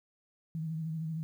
sine tone with vibrato, 160 Hz, D#3, 49 cents sharp, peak -33 dBFS, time 0.55-1.23 s, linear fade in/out 0 ms, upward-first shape sine, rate 13 Hz, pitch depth 45 cents each way, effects 11-bit

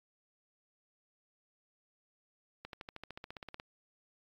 accelerating click train, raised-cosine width 0.3 ms, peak -28 dBFS, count 15, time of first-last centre 2.65-3.599 s, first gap 82 ms, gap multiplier 0.97, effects AAC 64 kbps

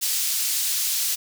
pink high-pass noise, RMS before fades -24 dBFS, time 0.01-1.16 s, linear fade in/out 20 ms, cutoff 4800 Hz, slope 12 dB/octave, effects none

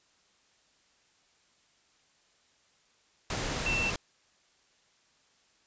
sine tone in noise, 2687 Hz, E7, 33 cents sharp, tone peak -28 dBFS, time 3.66-3.9 s, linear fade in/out 2 ms, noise pink, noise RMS -33 dBFS, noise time 3.3-3.96 s, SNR +2 dB, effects white hiss -67 dBFS RMS until 5.66 s + resampled to 16000 Hz

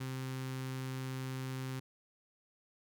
sawtooth tone with notch filter, 130.81 Hz, C3, in tune, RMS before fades -40 dBFS, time 0-1.8 s, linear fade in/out 10 ms, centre 630 Hz, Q 1.4, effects none

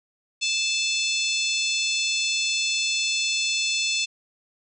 harmonic tone with a mistuned harmonic, 876 Hz, A5, 8 cents flat, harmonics 3 / 4 / 5 / 6 / 7 / 8 / 9, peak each -26 / -28 / -30 / -32 / -33 / -34 / -35 dBFS, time 0.41-4.06 s, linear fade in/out 20 ms, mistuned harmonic 5, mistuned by -37 cents, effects none

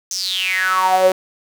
sawtooth tone with high-pass filter sweep, 187.2 Hz, F#3, 20 cents sharp, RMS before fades -17 dBFS, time 0.11-1.12 s, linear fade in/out 2 ms, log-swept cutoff 6200 to 470 Hz, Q 9.7, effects none

